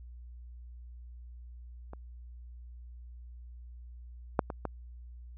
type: clicks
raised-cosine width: 1 ms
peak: -30 / -10 / -22 / -19 dBFS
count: 4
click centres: 1.934 / 4.392 / 4.502 / 4.653 s
effects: added 60 Hz sine -45 dBFS peak until 5.37 s